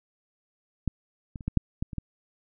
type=clicks; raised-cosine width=5 ms; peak=-13 / -24 / -29 / -15 / -7 / -16 / -25 / -18 dBFS; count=8; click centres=0.877 / 1.358 / 1.408 / 1.48 / 1.573 / 1.825 / 1.932 / 1.983 s; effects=none